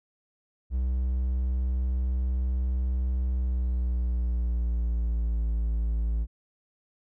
triangle tone with pitch glide, 63.2 to 55.98 Hz, B1 to A1, +41 to +31 cents, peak -22 dBFS, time 0.7-6.27 s, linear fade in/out 50 ms, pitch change -210 cents, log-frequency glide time 3.28-5.54 s, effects none

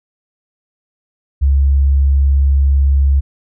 sine tone, 69 Hz, C#2, 7 cents flat, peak -8 dBFS, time 1.41-3.21 s, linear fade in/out 20 ms, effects none

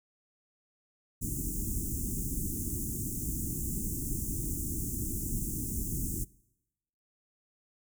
pink band-stop noise, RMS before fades -34 dBFS, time 1.21-6.25 s, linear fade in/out 20 ms, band 340 to 6700 Hz, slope 48 dB/octave, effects noise-tail reverb RT60 0.9 s tail -23 dB re dry

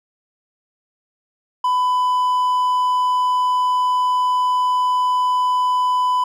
triangle tone, 1000 Hz, B5, 21 cents sharp, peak -13 dBFS, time 1.64-6.24 s, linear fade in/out 5 ms, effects none

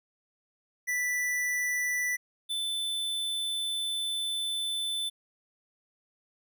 square tone pair in turn, 1975.5 / 3520 Hz, B6 / A7, 0 / 0 cents, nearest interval minor seventh, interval 1000 cents, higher second, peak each -28 / -30 dBFS, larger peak first, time 0.87-2.17 / 2.49-5.1 s, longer second, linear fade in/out 20 ms, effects none

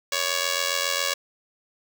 5% pulse tone with amplitude modulation, 560 Hz, C#5, 18 cents sharp, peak -8 dBFS, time 0.12-1.14 s, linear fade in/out 5 ms, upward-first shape sine, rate 87.3 Hz, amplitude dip 80%, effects none

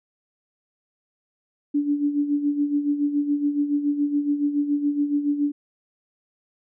sine tone with tremolo, 289.8 Hz, D4, 23 cents flat, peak -17 dBFS, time 1.74-5.52 s, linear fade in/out 10 ms, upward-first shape sine, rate 7.1 Hz, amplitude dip 65%, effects none

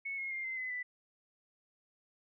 sine tone with pitch steps, 2204 / 2159 / 2114 / 2071 / 2028 / 1986.4 Hz, C#7 / C#7 / C7 / C7 / B6 / B6, -11 / -46 / +17 / -18 / +45 / +9 cents, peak -36 dBFS, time 0.05-0.83 s, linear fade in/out 10 ms, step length 130 ms, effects none

